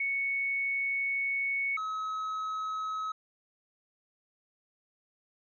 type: tone pair in turn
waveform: sine / triangle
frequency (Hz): 2217 / 1281.7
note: C#7 / E6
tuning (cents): 0 / -49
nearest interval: major sixth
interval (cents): 949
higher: first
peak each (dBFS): -28 / -30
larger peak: first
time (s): 0-1.77 / 1.77-3.12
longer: first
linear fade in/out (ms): 5
effects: resampled to 16000 Hz